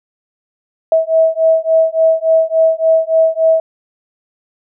sine beating tone pair, 645 / 648.5 Hz, E5 / E5, -38 / -28 cents, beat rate 3.5 Hz, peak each -12 dBFS, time 0.92-3.6 s, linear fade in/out 2 ms, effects none

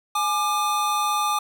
square tone pair together, 838 / 1196.1 Hz, G#5 / D6, +15 / +31 cents, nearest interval tritone, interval 616 cents, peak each -26 / -23 dBFS, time 0.15-1.39 s, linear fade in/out 5 ms, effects none

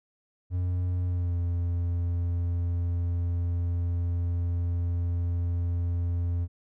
triangle tone with pitch glide, 89.6 to 86.6 Hz, F2 to F2, +45 to -14 cents, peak -23 dBFS, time 0.5-6.48 s, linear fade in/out 50 ms, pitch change -59 cents, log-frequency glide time 1.04-1.36 s, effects none

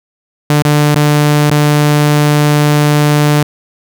sawtooth tone with dropouts, 148.2 Hz, D3, 16 cents sharp, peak -3 dBFS, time 0.5-3.43 s, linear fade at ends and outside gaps 2 ms, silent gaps 0.623-0.65 / 0.946-0.957 / 1.502-1.513 s, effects none

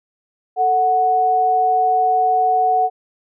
sine tone pair together, 443.5 / 739 Hz, A4 / F#5, +14 / -2 cents, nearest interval major sixth, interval 884 cents, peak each -23 / -13 dBFS, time 0.56-2.9 s, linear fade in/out 50 ms, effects none

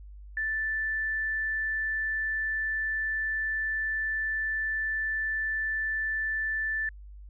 sine tone, 1760 Hz, A6, in tune, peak -27 dBFS, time 0.37-6.89 s, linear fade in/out 2 ms, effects added 50 Hz sine -43 dBFS peak until 7.29 s

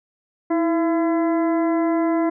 harmonic tone with a mistuned harmonic, 337.7 Hz, E4, 42 cents sharp, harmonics 1 / 2 / 3 / 4 / 5 / 6, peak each -18 / -24 / -29 / -36 / -40 / -38 dBFS, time 0.5-2.3 s, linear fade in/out 10 ms, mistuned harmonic 1, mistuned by -60 cents, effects none

